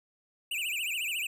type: tone with vibrato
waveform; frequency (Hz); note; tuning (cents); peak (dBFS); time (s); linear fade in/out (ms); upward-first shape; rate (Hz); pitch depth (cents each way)
square; 2637; E7; 0; -31; 0.51-1.27; 5; triangle; 14; 240
effects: none